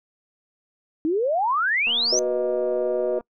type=exponential sweep; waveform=sine; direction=up; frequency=301.1 to 6260 Hz; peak=-19 dBFS; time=1.05-2.19 s; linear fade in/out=0 ms
type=click train; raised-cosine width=1 ms; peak=-27 dBFS; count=317; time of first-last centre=1.87-3.209 s; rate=236 Hz
type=chord; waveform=sine; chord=B major; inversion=second; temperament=equal; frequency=370 / 493.9 / 622.3 Hz; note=F#4 / B4 / D#5; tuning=0 / 0 / 0 cents; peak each=-25 dBFS; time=2.12-3.19 s; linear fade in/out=5 ms
effects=noise-tail reverb RT60 0.1 s tail -25 dB re dry